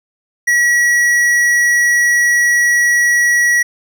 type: tone with tanh clipping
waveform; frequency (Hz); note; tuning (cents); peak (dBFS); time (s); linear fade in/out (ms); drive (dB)
triangle; 1925; B6; -45; -11; 0.47-3.63; 10; 16
effects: none